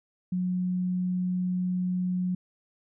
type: tone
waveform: sine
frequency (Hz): 181.7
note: F#3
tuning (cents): -31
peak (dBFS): -25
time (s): 0.32-2.35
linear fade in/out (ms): 5
effects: none